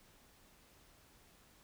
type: silence
effects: pink hiss -65 dBFS RMS until 1.63 s